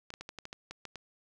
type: clicks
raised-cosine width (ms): 0.2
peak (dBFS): -25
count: 10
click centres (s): 0.104 / 0.139 / 0.21 / 0.291 / 0.387 / 0.454 / 0.529 / 0.71 / 0.853 / 0.957
effects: none